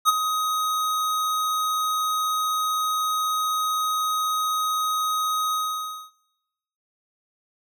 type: tone with ADSR envelope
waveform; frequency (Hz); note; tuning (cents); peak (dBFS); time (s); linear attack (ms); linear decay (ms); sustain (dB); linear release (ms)
square; 1257; D#6; +17; -13; 0.05-6.11; 38; 23; -10; 580
effects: noise-tail reverb RT60 0.9 s tail -17 dB re dry